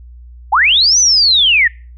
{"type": "linear two-way sweep", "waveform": "sine", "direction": "up then down", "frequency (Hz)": [704, 6140, 1763], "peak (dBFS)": -7, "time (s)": [0.52, 1.68], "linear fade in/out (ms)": 10, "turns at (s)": 0.99, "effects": ["noise-tail reverb RT60 0.4 s tail -26 dB re dry", "added 60 Hz sine -33 dBFS peak until 1.97 s"]}